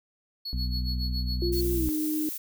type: tone with tremolo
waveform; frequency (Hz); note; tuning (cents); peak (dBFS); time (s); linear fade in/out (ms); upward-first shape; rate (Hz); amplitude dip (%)
triangle; 4376; C#8; -23; -30; 0.45-1.61; 5; sine; 7.2; 85
type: harmonic tone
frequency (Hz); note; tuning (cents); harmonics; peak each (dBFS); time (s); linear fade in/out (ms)
61.74; B1; 0; 1 / 2 / 3 / 4; -27 / -37 / -39 / -41; 0.53-1.89; 0
type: tone with pitch glide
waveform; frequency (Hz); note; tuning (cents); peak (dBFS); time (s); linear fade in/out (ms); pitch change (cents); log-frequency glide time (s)
sine; 349.2 to 307.5; F4 to D#4; 0 to -20; -26; 1.42-2.29; 2; -220; 1.74-1.88
type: noise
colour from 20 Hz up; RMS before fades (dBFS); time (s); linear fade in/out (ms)
violet; -35; 1.52-2.38; 10
effects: none